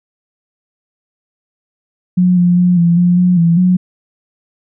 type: tone with pitch steps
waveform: sine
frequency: 180.7 / 176.4 / 178.6 / 170.6 / 176.6 / 179.8 / 168.2 / 181.9 Hz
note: F#3 / F3 / F3 / F3 / F3 / F#3 / E3 / F#3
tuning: -41 / +18 / +39 / -40 / +20 / -49 / +35 / -29 cents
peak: -7 dBFS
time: 2.17-3.77 s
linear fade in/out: 10 ms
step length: 200 ms
effects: none